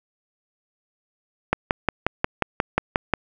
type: click train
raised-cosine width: 0.5 ms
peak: -3 dBFS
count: 10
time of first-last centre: 1.53-3.137 s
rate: 5.6 Hz
effects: none